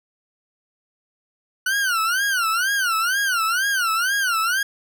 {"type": "tone with vibrato", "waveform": "40% pulse", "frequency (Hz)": 1463, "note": "F#6", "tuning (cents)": -20, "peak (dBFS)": -18, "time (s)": [1.66, 4.63], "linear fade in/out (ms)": 5, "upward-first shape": "sine", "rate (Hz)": 2.1, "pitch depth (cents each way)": 200, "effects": []}